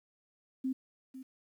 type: tone with echo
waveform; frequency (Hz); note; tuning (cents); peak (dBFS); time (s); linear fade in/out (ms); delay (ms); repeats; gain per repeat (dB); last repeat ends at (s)
sine; 261.6; C4; 0; -30; 0.64-0.73; 10; 500; 1; -13; 1.23
effects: 11-bit